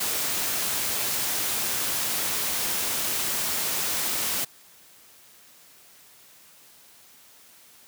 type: noise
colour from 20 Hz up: white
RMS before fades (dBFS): -27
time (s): 0-4.45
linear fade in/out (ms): 10
effects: white hiss -53 dBFS RMS until 7.87 s + high-pass 80 Hz 12 dB/octave